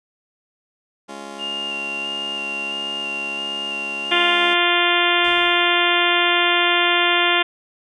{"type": "chord", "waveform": "15% pulse", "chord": "Db major", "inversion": "second", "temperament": "just", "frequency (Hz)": [207.9, 277.2, 346.5], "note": ["Ab3", "Db4", "F4"], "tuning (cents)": [2, 0, -14], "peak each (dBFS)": -31, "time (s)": [1.08, 4.55], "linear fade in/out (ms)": 20}
{"type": "tone with vibrato", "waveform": "sine", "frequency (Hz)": 2794, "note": "F7", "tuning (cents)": 0, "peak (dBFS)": -24, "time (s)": [1.38, 4.36], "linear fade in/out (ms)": 50, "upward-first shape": "square", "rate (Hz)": 1.5, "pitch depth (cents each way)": 15}
{"type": "harmonic tone", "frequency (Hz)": 349.2, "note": "F4", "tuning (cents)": 0, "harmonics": [1, 2, 3, 4, 5, 6, 7, 8, 9, 10], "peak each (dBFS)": [-24, -24, -24, -24, -24, -24, -24, -24, -24, -24], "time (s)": [4.11, 7.43], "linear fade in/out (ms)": 10}
{"type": "noise with exponential decay", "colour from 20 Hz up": "pink", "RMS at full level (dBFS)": -41, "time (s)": [5.24, 6.39], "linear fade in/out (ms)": 5, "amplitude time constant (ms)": 250}
{"effects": ["resampled to 22050 Hz"]}